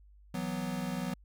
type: chord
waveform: square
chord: E suspended second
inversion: none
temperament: equal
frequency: 164.81 / 185 / 246.9 Hz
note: E3 / F#3 / B3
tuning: 0 / 0 / 0 cents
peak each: -40 / -37 / -39 dBFS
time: 0.34-1.14 s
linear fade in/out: 5 ms
effects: added 50 Hz sine -55 dBFS peak until 1.24 s